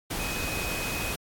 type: tone in noise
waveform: sine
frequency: 2517 Hz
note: D#7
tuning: 19 cents sharp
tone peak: -34 dBFS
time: 0.19-1.13 s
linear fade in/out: 10 ms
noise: pink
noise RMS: -32 dBFS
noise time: 0.1-1.16 s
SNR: -5 dB
effects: AAC 64 kbps